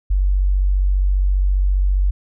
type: tone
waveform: sine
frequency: 47.45 Hz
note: F#1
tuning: 44 cents sharp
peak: -13 dBFS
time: 0.1-2.11 s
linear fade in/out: 10 ms
effects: none